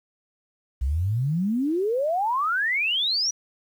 sine exponential sweep, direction up, 61 to 5920 Hz, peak -21 dBFS, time 0.81-3.31 s, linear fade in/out 10 ms, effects 9-bit

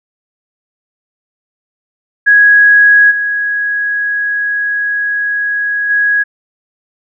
sine tone with level steps, 1661.2 Hz, G#6, in tune, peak -3 / -12 / -8 dBFS, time 2.26-6.24 s, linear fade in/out 20 ms, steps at 3.1 / 5.89 s, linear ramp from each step 20 ms, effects none

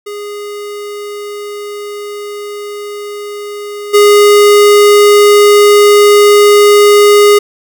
square tone with level steps, 412.2 Hz, G#4, 13 cents flat, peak -21 / -3 dBFS, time 0.06-7.39 s, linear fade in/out 10 ms, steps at 3.93 s, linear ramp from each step 20 ms, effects none

